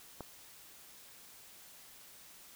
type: click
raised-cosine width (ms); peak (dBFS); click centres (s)
1; -28; 0.207
effects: white hiss -56 dBFS RMS until 2.55 s